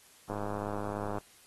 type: click train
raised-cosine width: 1 ms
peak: -23 dBFS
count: 92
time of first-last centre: 0.3-1.183 s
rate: 103 Hz
effects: white hiss -59 dBFS RMS until 1.46 s + AAC 32 kbps